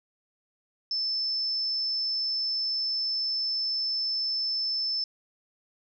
sine tone, 5274 Hz, E8, in tune, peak -26 dBFS, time 0.91-5.04 s, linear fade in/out 2 ms, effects none

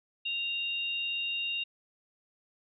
sine tone pair together, 2787 / 3725 Hz, F7 / A#7, -4 / -2 cents, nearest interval perfect fourth, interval 502 cents, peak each -31 / -38 dBFS, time 0.25-1.64 s, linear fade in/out 10 ms, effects none

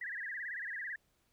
sine tone with vibrato, 1798 Hz, A6, 37 cents sharp, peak -38 dBFS, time 0.01-0.96 s, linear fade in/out 5 ms, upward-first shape sine, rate 18 Hz, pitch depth 190 cents each way, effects pink hiss -75 dBFS RMS until 1.32 s

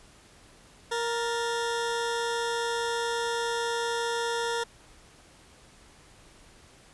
20% pulse tone pair together, 467.3 / 1764.3 Hz, A#4 / A6, +4 / +4 cents, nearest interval octave + major seventh, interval 2300 cents, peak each -23 / -32 dBFS, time 0.91-4.64 s, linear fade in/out 10 ms, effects pink hiss -55 dBFS RMS until 6.93 s + resampled to 24000 Hz

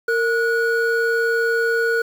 triangle tone pair together, 459.9 / 1460.1 Hz, A#4 / F#6, -23 / -23 cents, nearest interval octave + minor sixth, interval 2000 cents, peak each -17 / -18 dBFS, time 0.08-2.02 s, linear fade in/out 5 ms, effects 7-bit

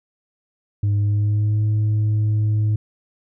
sine tone with pitch glide, 102.3 to 106.71 Hz, G#2 to G#2, -26 to +47 cents, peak -13 dBFS, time 0.83-2.76 s, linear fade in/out 5 ms, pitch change +73 cents, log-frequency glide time 0.96-1.64 s, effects tanh soft clip ceiling -15 dBFS

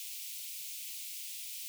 white high-pass noise, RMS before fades -43 dBFS, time 0-1.68 s, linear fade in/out 0 ms, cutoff 2300 Hz, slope 48 dB/octave, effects none

